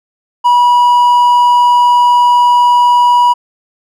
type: tone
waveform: triangle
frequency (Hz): 972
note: B5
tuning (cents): -28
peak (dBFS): -3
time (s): 0.44-3.34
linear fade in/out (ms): 20
effects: none